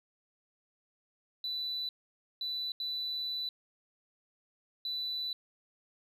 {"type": "tone bursts at uneven times", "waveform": "sine", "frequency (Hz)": 3979, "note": "B7", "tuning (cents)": 12, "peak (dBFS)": -32, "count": 4, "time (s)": [[1.44, 1.89], [2.41, 2.72], [2.8, 3.49], [4.85, 5.33]], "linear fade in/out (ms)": 2, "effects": ["tanh soft clip ceiling -30 dBFS"]}